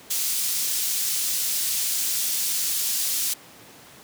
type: high-pass noise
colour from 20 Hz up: pink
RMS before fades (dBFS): -25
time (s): 0.1-3.34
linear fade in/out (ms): 10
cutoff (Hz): 5300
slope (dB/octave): 12
effects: pink hiss -47 dBFS RMS until 4.03 s + high-pass 150 Hz 12 dB/octave